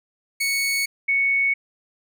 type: tone pair in turn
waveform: sawtooth / sine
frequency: 2218 / 2218 Hz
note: C#7 / C#7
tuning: 0 / 0 cents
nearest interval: unison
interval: 0 cents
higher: neither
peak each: -17 dBFS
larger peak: neither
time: 0.4-0.86 / 1.08-1.54 s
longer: neither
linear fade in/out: 10 ms
effects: none